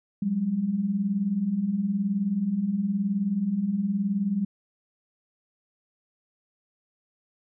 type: beating tone pair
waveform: sine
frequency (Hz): 183.2 / 202.2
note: F#3 / G#3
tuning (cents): -17 / -46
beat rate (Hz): 19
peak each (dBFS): -30 / -24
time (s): 0.22-4.45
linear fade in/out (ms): 5
effects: none